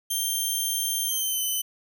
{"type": "tone with pitch glide", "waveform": "5% pulse", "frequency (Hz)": [3166, 3034], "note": ["G7", "F#7"], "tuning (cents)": [17, 43], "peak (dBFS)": -17, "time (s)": [0.1, 1.62], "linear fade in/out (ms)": 10, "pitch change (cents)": -74, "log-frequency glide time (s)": [1.05, 1.44], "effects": []}